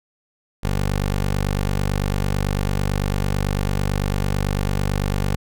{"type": "tone", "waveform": "15% pulse", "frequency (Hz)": 49, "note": "G1", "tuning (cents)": 0, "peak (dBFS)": -13, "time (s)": [0.63, 5.36], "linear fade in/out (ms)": 10, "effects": []}